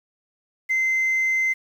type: tone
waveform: sine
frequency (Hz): 2070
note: C7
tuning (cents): -19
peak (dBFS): -17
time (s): 0.69-1.54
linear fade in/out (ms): 20
effects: tanh soft clip ceiling -16 dBFS + 8-bit